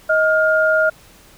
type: tone pair together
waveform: sine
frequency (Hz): 629.9 / 1414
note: D#5 / F6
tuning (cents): +21 / +21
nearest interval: octave + major second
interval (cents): 1400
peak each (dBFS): -15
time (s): 0.09-0.9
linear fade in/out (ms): 10
effects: pink hiss -47 dBFS RMS until 1.37 s